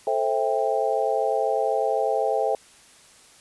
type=chord; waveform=sine; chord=A minor seventh; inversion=none; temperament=just; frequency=440 / 528 / 660 / 792 Hz; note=A4 / C5 / E5 / G5; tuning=0 / +16 / +2 / +18 cents; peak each=-26 dBFS; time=0.07-2.55 s; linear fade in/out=2 ms; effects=white hiss -52 dBFS RMS until 3.4 s + resampled to 24000 Hz